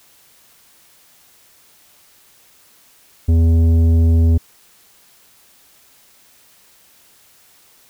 triangle tone with tanh clipping, 82.41 Hz, E2, in tune, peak -11 dBFS, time 3.28-4.38 s, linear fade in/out 10 ms, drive 14 dB, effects white hiss -51 dBFS RMS until 7.89 s

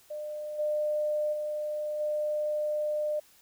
sine tone with level steps, 602 Hz, D5, 43 cents sharp, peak -34 / -26 / -30 / -27 dBFS, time 0.1-3.2 s, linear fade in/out 10 ms, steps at 0.58 / 1.32 / 1.99 s, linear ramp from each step 20 ms, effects white hiss -60 dBFS RMS until 3.41 s

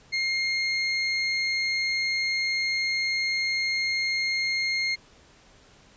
30% pulse tone, 2131 Hz, C7, 31 cents sharp, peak -21 dBFS, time 0.12-4.96 s, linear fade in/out 20 ms, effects pink hiss -55 dBFS RMS until 5.96 s + resampled to 16000 Hz

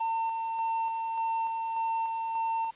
triangle tone with tremolo, 905 Hz, A5, 48 cents sharp, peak -25 dBFS, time 0-2.71 s, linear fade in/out 10 ms, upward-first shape square, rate 1.7 Hz, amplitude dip 30%, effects white hiss -55 dBFS RMS until 2.75 s + resampled to 8000 Hz

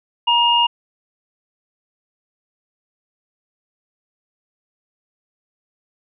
sine tone pair together, 948.6 / 2836 Hz, A#5 / F7, +30 / +26 cents, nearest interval octave + perfect fifth, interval 1896 cents, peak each -15 dBFS, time 0.27-0.67 s, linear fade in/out 10 ms, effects none

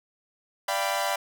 sawtooth chord, G dominant seventh, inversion second, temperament equal with one note detuned, 587.3 / 688 / 784 / 987.8 Hz, D5 / F5 / G5 / B5, 0 / -26 / 0 / 0 cents, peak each -27 dBFS, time 0.68-1.16 s, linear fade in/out 5 ms, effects none

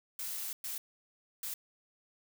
blue noise bursts at uneven times, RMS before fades -39 dBFS, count 3, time 0.19-0.53 / 0.64-0.78 / 1.43-1.54 s, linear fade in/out 2 ms, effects none

